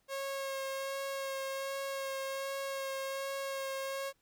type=tone with vibrato; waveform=sawtooth; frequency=543 Hz; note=C#5; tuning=36 cents flat; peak=-32 dBFS; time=0.08-4.13 s; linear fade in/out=50 ms; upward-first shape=sine; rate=1.3 Hz; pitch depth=15 cents each way; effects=pink hiss -75 dBFS RMS until 4.21 s